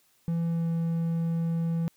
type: tone with pitch glide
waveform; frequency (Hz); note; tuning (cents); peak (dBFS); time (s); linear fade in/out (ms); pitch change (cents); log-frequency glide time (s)
triangle; 167.5 to 166.15; E3 to E3; +28 to +14; -23; 0.28-1.88; 0; -14; 0.44-0.68
effects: white hiss -66 dBFS RMS until 1.96 s